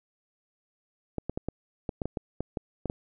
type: clicks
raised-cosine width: 2 ms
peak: -17 dBFS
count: 12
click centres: 1.183 / 1.296 / 1.375 / 1.486 / 1.892 / 2.018 / 2.056 / 2.172 / 2.406 / 2.572 / 2.857 / 2.899 s
effects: none